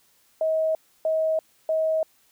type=tone bursts; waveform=sine; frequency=636 Hz; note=D#5; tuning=38 cents sharp; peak=-20 dBFS; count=3; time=0.41-2.03 s; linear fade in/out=2 ms; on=340 ms; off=300 ms; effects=white hiss -62 dBFS RMS until 2.31 s